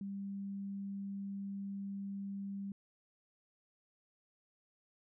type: tone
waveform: sine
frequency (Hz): 197.9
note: G3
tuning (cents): +17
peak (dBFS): -39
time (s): 0.01-2.72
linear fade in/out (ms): 2
effects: none